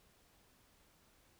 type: silence
effects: pink hiss -69 dBFS RMS until 1.39 s